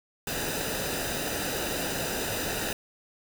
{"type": "noise with comb filter", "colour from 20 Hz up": "pink", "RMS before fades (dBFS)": -31, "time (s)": [0.27, 2.73], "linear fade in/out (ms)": 2, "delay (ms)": 0.91, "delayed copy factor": -0.65, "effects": []}